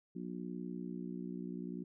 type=harmonic tone; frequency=60.4 Hz; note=B1; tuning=38 cents flat; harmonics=3 / 4 / 5 / 6; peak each=-43 / -45 / -47 / -49 dBFS; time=0.15-1.84 s; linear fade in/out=10 ms; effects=none